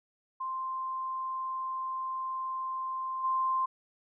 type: tone with level steps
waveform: sine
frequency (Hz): 1046.5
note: C6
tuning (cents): 0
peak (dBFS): -32 / -26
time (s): 0.4-3.66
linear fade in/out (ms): 10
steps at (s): 3.23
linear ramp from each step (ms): 20
effects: none